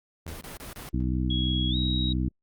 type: tone with exponential decay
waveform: sawtooth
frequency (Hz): 82.41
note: E2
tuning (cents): 0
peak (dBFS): -32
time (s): 0.26-0.67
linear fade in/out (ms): 0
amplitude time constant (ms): 87
type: noise bursts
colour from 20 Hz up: pink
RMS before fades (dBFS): -40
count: 4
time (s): 0.28-0.89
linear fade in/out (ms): 0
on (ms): 130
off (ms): 30
type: harmonic tone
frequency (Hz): 63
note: B1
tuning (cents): +35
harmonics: 1 / 2 / 3 / 4 / 5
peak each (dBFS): -27 / -30 / -32 / -33 / -34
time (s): 0.93-2.29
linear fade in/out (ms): 10
type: tone with pitch glide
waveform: sine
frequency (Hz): 3322 to 3816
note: G#7 to A#7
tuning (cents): 0 to +40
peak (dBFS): -29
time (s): 1.3-2.13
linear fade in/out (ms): 5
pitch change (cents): +240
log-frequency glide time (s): 1.7-1.76
effects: Opus 48 kbps